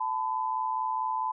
sine tone pair together, 880 / 1004.5 Hz, A5 / B5, 0 / +29 cents, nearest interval major second, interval 229 cents, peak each -31 / -29 dBFS, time 0-1.32 s, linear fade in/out 10 ms, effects none

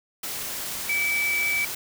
sine tone in noise, 2303 Hz, D7, 34 cents flat, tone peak -22 dBFS, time 0.89-1.65 s, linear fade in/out 5 ms, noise white, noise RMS -32 dBFS, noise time 0.23-1.75 s, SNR +7 dB, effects none

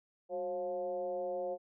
sine tone with frequency modulation, 538 Hz, C5, 48 cents sharp, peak -34 dBFS, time 0.29-1.58 s, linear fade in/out 50 ms, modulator 170 Hz, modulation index 0.87, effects none

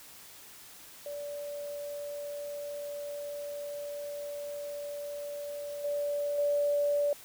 sine tone with level steps, 579 Hz, D5, 25 cents flat, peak -36 / -29 / -25 dBFS, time 1.06-7.13 s, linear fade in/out 2 ms, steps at 5.84 / 6.38 s, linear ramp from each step 5 ms, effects white hiss -51 dBFS RMS until 7.24 s

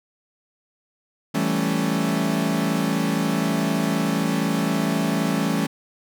40% pulse chord, A dominant seventh, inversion second, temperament equal, 164.81 / 196 / 220 / 277.2 Hz, E3 / G3 / A3 / C#4, 0 / 0 / 0 / 0 cents, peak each -25 dBFS, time 1.34-5.67 s, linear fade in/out 10 ms, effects none

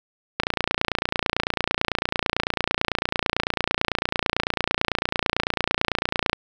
click train, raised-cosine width 0.3 ms, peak -4 dBFS, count 173, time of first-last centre 0.4-6.331 s, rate 29 Hz, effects none

